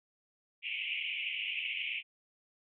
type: band-pass noise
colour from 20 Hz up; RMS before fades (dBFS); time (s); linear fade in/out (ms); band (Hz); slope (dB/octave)
white; -37; 0.62-2.03; 50; 2200 to 3000; 96
effects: none